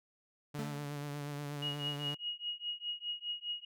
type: tone with vibrato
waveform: sawtooth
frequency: 145 Hz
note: D3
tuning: 22 cents flat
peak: -35 dBFS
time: 0.54-2.15 s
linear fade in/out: 10 ms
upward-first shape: triangle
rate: 8.3 Hz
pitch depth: 36 cents each way
type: tone with exponential decay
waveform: 40% pulse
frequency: 220.3 Hz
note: A3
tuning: 2 cents sharp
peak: -36 dBFS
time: 0.59-1.1 s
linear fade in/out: 0 ms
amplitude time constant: 110 ms
type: tone with tremolo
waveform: sine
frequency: 2887 Hz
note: F#7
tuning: 43 cents flat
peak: -33 dBFS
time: 1.62-3.65 s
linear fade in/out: 5 ms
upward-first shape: triangle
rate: 4.9 Hz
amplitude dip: 100%
effects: none